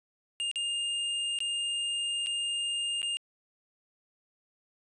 square tone with dropouts, 2818 Hz, F7, 15 cents sharp, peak -30 dBFS, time 0.4-3.17 s, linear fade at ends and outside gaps 0 ms, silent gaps 0.514-0.558 / 1.388-1.404 / 2.262-2.269 / 3.018-3.029 s, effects resampled to 24000 Hz

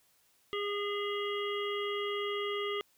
harmonic tone, 408.7 Hz, G#4, 28 cents flat, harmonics 1 / 3 / 5 / 7 / 8, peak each -34 / -39 / -41 / -42 / -43 dBFS, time 0.53-2.81 s, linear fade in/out 0 ms, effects white hiss -69 dBFS RMS until 2.97 s

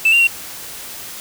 triangle tone with pitch steps, 2644 / 2773 / 2741 Hz, E7 / F7 / F7, +5 / -13 / -33 cents, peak -7 dBFS, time 0.05-0.272 s, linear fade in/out 5 ms, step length 74 ms, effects tanh soft clip ceiling -4 dBFS + white hiss -32 dBFS RMS until 1.2 s

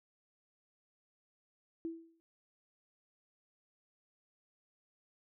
sine tone with exponential decay, 329.6 Hz, E4, in tune, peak -34 dBFS, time 1.85-2.2 s, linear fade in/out 0 ms, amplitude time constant 75 ms, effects none

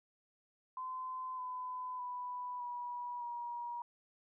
sine tone with pitch steps, 1026 / 1007.8 / 989.9 / 972.3 / 955.1 Hz, C6 / B5 / B5 / B5 / A#5, -34 / +35 / +4 / -27 / +42 cents, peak -39 dBFS, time 0.77-3.82 s, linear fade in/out 2 ms, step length 610 ms, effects none

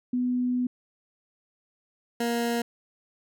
sine / 20% pulse tone pair in turn, 248.5 / 235.4 Hz, B3 / A#3, +11 / +17 cents, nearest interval minor second, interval 94 cents, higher first, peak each -23 / -20 dBFS, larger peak second, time 0.13-0.67 / 2.2-2.62 s, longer first, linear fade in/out 5 ms, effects none

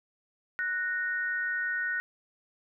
sine tone pair together, 1480 / 1854.5 Hz, F#6 / A#6, 0 / -9 cents, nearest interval major third, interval 391 cents, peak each -30 / -32 dBFS, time 0.59-2 s, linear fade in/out 0 ms, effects none

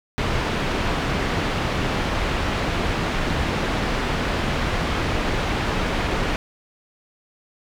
pink low-pass noise, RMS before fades -23 dBFS, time 0.18-6.36 s, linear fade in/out 0 ms, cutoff 3100 Hz, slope 12 dB/octave, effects none

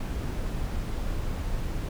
brown noise, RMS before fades -30 dBFS, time 0-1.89 s, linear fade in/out 5 ms, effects none

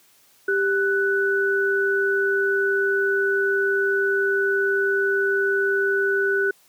sine tone pair together, 394.1 / 1487 Hz, G4 / F#6, +9 / +8 cents, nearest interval octave + major seventh, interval 2299 cents, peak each -21 dBFS, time 0.48-6.51 s, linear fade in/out 5 ms, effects white hiss -57 dBFS RMS until 6.68 s + high-pass 100 Hz 12 dB/octave

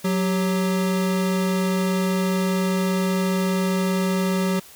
square tone pair together, 185 / 392 Hz, F#3 / G4, 0 / 0 cents, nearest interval octave + minor second, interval 1300 cents, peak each -21 / -28 dBFS, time 0.04-4.6 s, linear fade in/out 10 ms, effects white hiss -46 dBFS RMS until 4.75 s

